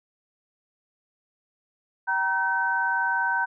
sine tone cluster, 770 / 945 / 1533 Hz, G5 / A#5 / G6, -31 / +23 / -39 cents, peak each -32 / -26 / -24 dBFS, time 2.07-3.46 s, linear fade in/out 20 ms, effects none

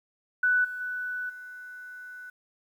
sine tone with level steps, 1489 Hz, F#6, 11 cents sharp, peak -20 / -33 / -30 / -40 dBFS, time 0.43-2.3 s, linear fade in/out 5 ms, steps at 0.64 / 0.8 / 1.29 s, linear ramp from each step 10 ms, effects 10-bit

